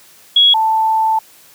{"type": "tone pair in turn", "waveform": "sine", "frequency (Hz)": [3333, 882.8], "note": ["G#7", "A5"], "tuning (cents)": [5, 5], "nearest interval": "octave + major seventh", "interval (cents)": 2300, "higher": "first", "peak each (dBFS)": [-6, -11], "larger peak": "first", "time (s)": [[0.36, 0.54], [0.54, 1.19]], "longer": "second", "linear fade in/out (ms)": 5, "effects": ["white hiss -45 dBFS RMS until 1.54 s", "high-pass 100 Hz 12 dB/octave"]}